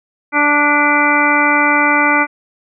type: harmonic tone with a mistuned harmonic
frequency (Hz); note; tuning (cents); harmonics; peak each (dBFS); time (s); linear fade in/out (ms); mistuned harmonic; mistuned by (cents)
293.3; D4; -2; 1 / 2 / 3 / 4 / 5 / 7 / 8; -18 / -22 / -17 / -18 / -16 / -16 / -18; 0.32-2.27; 50; 7; -27
effects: none